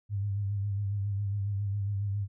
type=tone with vibrato; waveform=sine; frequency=100.6 Hz; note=G2; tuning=45 cents sharp; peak=-28 dBFS; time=0.09-2.28 s; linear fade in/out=50 ms; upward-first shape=sine; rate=7.3 Hz; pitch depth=47 cents each way; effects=none